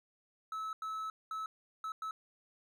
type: tone bursts at uneven times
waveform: triangle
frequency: 1300 Hz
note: E6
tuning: 24 cents flat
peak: -35 dBFS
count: 5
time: 0.52-0.73 / 0.82-1.1 / 1.31-1.46 / 1.84-1.92 / 2.02-2.11 s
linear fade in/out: 2 ms
effects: none